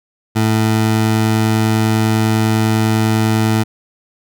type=tone; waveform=20% pulse; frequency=110 Hz; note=A2; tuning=in tune; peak=-7 dBFS; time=0.35-3.64 s; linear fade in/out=20 ms; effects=none